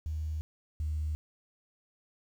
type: tone pair in turn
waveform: sine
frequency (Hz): 77.78 / 76.75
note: D#2 / D#2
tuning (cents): 0 / -23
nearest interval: unison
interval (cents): 23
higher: first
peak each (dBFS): -31 / -29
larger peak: second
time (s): 0.06-0.41 / 0.8-1.15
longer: neither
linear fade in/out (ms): 0
effects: tanh soft clip ceiling -25 dBFS + 10-bit